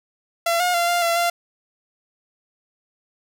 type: tone with pitch steps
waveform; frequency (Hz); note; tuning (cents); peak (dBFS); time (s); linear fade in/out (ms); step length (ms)
sawtooth; 678 / 716 / 689 / 698 / 678 / 691; E5 / F5 / F5 / F5 / E5 / F5; +49 / +43 / -24 / -1 / +49 / -19; -14; 0.46-1.3; 5; 140
effects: none